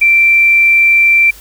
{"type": "tone", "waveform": "sine", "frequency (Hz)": 2349, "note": "D7", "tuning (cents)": 0, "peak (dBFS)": -5, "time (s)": [0.01, 1.31], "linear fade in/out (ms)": 10, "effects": ["added 50 Hz sine -39 dBFS peak until 1.4 s", "white hiss -38 dBFS RMS until 1.4 s"]}